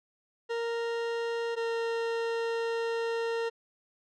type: tone pair in turn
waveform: 40% pulse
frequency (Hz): 464.7 / 460.4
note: A#4 / A#4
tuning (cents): -5 / -22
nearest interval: unison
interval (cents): 17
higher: first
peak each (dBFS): -29 / -28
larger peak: second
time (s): 0.49-1.56 / 1.56-3.5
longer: second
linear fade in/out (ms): 20
effects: low-pass 4000 Hz 12 dB/octave